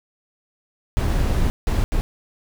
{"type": "noise bursts at uneven times", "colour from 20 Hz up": "brown", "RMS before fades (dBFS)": -19, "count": 3, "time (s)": [[0.97, 1.5], [1.67, 1.84], [1.92, 2.01]], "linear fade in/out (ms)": 0, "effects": []}